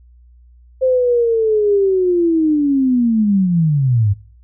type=linear sweep; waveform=sine; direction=down; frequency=523.3 to 96 Hz; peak=-11 dBFS; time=0.81-4.14 s; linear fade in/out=20 ms; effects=noise-tail reverb RT60 0.4 s tail -19 dB re dry + added 60 Hz sine -43 dBFS peak until 4.43 s